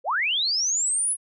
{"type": "linear sweep", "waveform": "sine", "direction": "up", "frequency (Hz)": [440, 10548], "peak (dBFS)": -21, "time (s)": [0.04, 1.17], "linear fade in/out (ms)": 50, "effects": []}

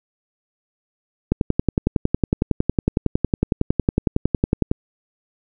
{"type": "click train", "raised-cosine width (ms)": 3, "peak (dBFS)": -3, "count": 38, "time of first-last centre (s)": [1.32, 4.714], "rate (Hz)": 10.9, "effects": []}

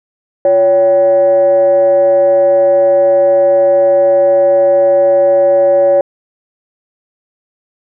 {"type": "tone with frequency modulation", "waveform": "sine", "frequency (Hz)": 563, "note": "C#5", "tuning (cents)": 27, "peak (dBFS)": -5, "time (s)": [0.45, 6.01], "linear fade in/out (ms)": 2, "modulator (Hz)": 213, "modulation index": 0.41, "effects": ["tanh soft clip ceiling -1 dBFS"]}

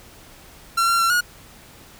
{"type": "tone with pitch steps", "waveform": "45% pulse", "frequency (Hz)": [1361, 1373, 1356, 1443], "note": ["F6", "F6", "E6", "F#6"], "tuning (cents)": [-45, -30, 49, -44], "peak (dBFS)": -16, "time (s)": [0.77, 1.21], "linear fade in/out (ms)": 10, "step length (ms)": 110, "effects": ["pink hiss -46 dBFS RMS until 1.99 s"]}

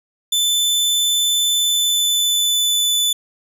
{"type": "tone with pitch glide", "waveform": "sawtooth", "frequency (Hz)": [3520, 3492], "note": ["A7", "A7"], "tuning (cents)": [0, -14], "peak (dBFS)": -12, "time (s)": [0.32, 3.13], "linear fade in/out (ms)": 5, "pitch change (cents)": -14, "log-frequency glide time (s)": [1.53, 3.01], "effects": []}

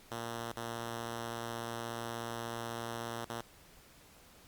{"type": "tone with dropouts", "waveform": "5% pulse", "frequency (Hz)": 116.54, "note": "A#2", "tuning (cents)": 0, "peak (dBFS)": -27, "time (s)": [0.11, 3.41], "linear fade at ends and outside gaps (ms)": 5, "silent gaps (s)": [[0.521, 0.568], [3.249, 3.296]], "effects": ["pink hiss -59 dBFS RMS until 4.47 s", "Opus 48 kbps"]}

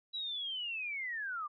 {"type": "linear sweep", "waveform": "sine", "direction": "down", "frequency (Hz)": [3935, 1151], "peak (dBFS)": -36, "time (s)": [0.13, 1.48], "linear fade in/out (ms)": 20, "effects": []}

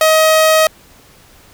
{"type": "tone", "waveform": "sawtooth", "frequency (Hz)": 632, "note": "D#5", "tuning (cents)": 27, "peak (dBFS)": -4, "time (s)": [0.01, 0.67], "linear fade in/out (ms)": 2, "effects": ["pink hiss -45 dBFS RMS until 1.53 s"]}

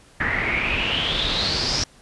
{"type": "noise with low-pass filter sweep", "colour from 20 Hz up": "pink", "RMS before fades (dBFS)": -23, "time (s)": [0.2, 1.84], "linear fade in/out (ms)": 5, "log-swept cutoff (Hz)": [1800, 5500], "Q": 8, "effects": ["pink hiss -52 dBFS RMS until 2.01 s", "resampled to 24000 Hz"]}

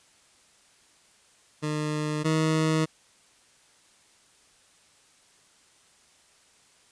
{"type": "tone pair in turn", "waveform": "20% pulse", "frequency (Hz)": [151.7, 157.97], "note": ["D#3", "D#3"], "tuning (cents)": [-44, 27], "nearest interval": "minor second", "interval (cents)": 71, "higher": "second", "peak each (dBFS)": [-22, -17], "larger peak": "second", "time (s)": [[1.62, 2.24], [2.24, 2.86]], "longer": "neither", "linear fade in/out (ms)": 20, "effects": ["white hiss -60 dBFS RMS until 6.91 s", "resampled to 22050 Hz"]}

